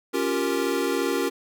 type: chord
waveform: square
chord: G half-diminished seventh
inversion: second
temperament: equal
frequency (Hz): 277.2 / 349.2 / 392 / 466.2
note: Db4 / F4 / G4 / Bb4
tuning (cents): 0 / 0 / 0 / 0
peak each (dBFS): -29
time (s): 0.13-1.3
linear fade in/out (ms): 20
effects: none